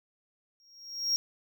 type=tone with exponential growth; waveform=triangle; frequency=5588 Hz; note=F8; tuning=in tune; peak=-21 dBFS; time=0.6-1.16 s; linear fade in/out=0 ms; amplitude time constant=120 ms; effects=none